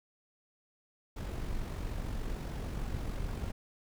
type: noise with amplitude modulation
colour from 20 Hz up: brown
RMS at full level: -35 dBFS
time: 1.16-3.52 s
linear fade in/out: 10 ms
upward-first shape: sine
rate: 46.6 Hz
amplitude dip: 40%
effects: none